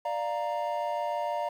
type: chord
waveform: triangle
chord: Bb major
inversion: first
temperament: equal with one note detuned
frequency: 592.1 / 698.5 / 932.3 Hz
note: D5 / F5 / Bb5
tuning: +14 / 0 / 0 cents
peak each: -31 dBFS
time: 0.05-1.49 s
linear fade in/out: 5 ms
effects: 10-bit